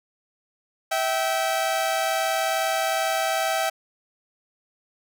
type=tone pair together; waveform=sawtooth; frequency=651 / 773.3 Hz; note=E5 / G5; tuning=-22 / -24 cents; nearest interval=minor third; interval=298 cents; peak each=-21 dBFS; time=0.91-3.7 s; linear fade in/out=10 ms; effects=none